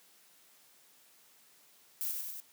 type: noise with echo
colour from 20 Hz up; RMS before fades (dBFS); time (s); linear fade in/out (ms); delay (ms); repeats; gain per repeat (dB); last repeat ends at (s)
violet; -35; 2.01-2.11; 0; 97; 3; -3; 2.401
effects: white hiss -63 dBFS RMS until 2.52 s + high-pass 150 Hz 12 dB/octave